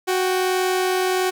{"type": "tone pair together", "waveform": "sawtooth", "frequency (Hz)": [370, 781.3], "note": ["F#4", "G5"], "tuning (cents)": [0, -6], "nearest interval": "octave + minor second", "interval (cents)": 1294, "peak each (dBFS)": [-15, -24], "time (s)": [0.07, 1.31], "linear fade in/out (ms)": 20, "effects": []}